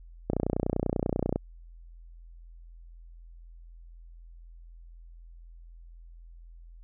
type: click train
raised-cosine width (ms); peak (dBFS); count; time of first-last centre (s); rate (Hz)
2; -13; 33; 0.3-1.36; 30.2
effects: added 42 Hz sine -46 dBFS peak until 6.83 s